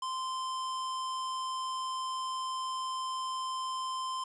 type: tone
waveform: square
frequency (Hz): 1039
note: C6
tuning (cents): -12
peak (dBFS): -34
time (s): 0.02-4.24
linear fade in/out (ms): 5
effects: resampled to 22050 Hz + 10-bit